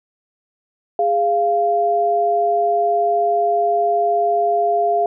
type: tone pair together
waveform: sine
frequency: 412.1 / 693.1 Hz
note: G#4 / F5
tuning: -13 / -13 cents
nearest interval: major sixth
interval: 900 cents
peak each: -20 / -15 dBFS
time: 0.99-5.06 s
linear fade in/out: 2 ms
effects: none